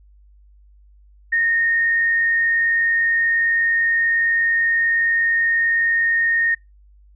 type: tone with frequency modulation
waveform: sine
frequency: 1845 Hz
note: A#6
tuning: 18 cents flat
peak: -15 dBFS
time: 1.32-6.55 s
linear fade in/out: 10 ms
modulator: 81.3 Hz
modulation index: 0.23
effects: noise-tail reverb RT60 0.2 s tail -26 dB re dry + added 50 Hz sine -47 dBFS peak until 7.15 s